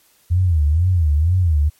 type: tone with vibrato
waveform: sine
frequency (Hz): 82.41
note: E2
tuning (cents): 0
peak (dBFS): -12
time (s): 0.3-1.7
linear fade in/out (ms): 20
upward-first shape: sine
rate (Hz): 2.1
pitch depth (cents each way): 210
effects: white hiss -56 dBFS RMS until 1.79 s + MP3 64 kbps